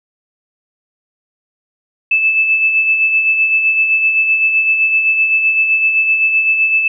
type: tone with tremolo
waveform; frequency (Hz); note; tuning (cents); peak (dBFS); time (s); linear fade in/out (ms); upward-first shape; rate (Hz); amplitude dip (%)
sine; 2625; E7; -8; -8; 2.11-6.88; 5; sine; 7.8; 45
effects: none